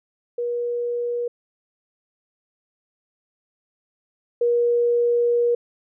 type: tone pair in turn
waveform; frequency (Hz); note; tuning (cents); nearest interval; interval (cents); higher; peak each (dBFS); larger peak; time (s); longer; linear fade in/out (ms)
sine; 479.6 / 476.9; A#4 / A#4; +49 / +39; unison; 10; first; -22 / -16; second; 0.38-1.28 / 4.41-5.55; second; 5
effects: none